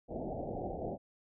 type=low-pass noise; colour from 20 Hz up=white; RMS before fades=-39 dBFS; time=0.08-0.98 s; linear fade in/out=50 ms; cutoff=780 Hz; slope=96 dB/octave; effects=none